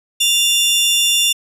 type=tone pair together; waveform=sawtooth; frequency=2794 / 3513 Hz; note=F7 / A7; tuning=0 / -3 cents; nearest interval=major third; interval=397 cents; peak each=-12 dBFS; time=0.2-1.33 s; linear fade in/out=10 ms; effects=resampled to 32000 Hz